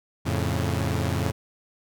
sawtooth chord, F augmented, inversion none, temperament equal, 87.31 / 110 / 138.59 Hz, F2 / A2 / C#3, 0 / 0 / 0 cents, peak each -23 / -24 / -25 dBFS, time 0.25-1.32 s, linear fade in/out 20 ms, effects none

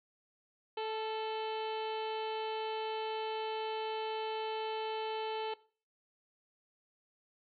harmonic tone with a mistuned harmonic, 438 Hz, A4, 8 cents flat, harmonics 1 / 2 / 3 / 4 / 5 / 6 / 7 / 8 / 9 / 10, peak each -37 / -39 / -51 / -54 / -54 / -49 / -48 / -58 / -54 / -60 dBFS, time 0.77-5.54 s, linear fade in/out 5 ms, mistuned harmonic 3, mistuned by +32 cents, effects noise-tail reverb RT60 0.4 s tail -19 dB re dry

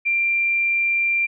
sine tone, 2372 Hz, D7, 17 cents sharp, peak -17 dBFS, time 0.05-1.27 s, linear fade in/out 20 ms, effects none

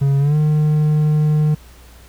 triangle tone with pitch glide, 138.59 to 152.01 Hz, C#3 to D#3, 0 to -40 cents, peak -10 dBFS, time 0.01-1.55 s, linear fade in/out 10 ms, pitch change +160 cents, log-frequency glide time 0.19-0.36 s, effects added 60 Hz sine -41 dBFS peak until 2.08 s + pink hiss -47 dBFS RMS until 2.08 s

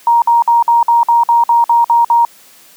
sine tone bursts, 938 Hz, A#5, 11 cents sharp, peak -6 dBFS, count 11, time 0.07-2.25 s, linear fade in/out 2 ms, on 150 ms, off 53 ms, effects white hiss -43 dBFS RMS until 2.76 s + high-pass 150 Hz 12 dB/octave

